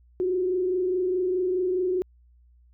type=tone with frequency modulation; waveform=sine; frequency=366.5 Hz; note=F#4; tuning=16 cents flat; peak=-22 dBFS; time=0.2-2.02 s; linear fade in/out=0 ms; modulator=24.8 Hz; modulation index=0.52; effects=added 60 Hz sine -54 dBFS peak until 2.73 s